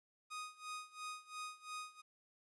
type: tone with tremolo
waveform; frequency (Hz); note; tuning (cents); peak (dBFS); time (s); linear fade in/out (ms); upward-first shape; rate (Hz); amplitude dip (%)
sawtooth; 1244.5; D#6; 0; -39; 0.3-2.02; 20; sine; 2.9; 90
effects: resampled to 24000 Hz + 13-bit